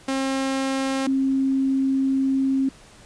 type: tone pair in turn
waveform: sawtooth / sine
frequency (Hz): 268.1 / 268.1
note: C4 / C4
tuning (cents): +42 / +42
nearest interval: unison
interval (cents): 0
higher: neither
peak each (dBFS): -18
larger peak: neither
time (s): 0.08-1.07 / 1.07-2.69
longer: second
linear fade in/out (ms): 5
effects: pink hiss -49 dBFS RMS until 3.05 s + resampled to 22050 Hz